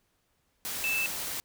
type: tone in noise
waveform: sine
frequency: 2637 Hz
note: E7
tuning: in tune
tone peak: -27 dBFS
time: 0.84-1.06 s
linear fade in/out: 0 ms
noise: white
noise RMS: -35 dBFS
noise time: 0.65-1.4 s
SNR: +5 dB
effects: pink hiss -73 dBFS RMS until 1.44 s